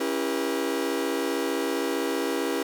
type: chord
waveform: 40% pulse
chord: C# diminished seventh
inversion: none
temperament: just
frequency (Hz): 277.2 / 332.6 / 399.1 / 479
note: C#4 / E4 / G4 / Bb4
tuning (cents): 0 / +16 / +31 / +47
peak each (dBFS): -30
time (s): 0-2.63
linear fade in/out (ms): 5
effects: none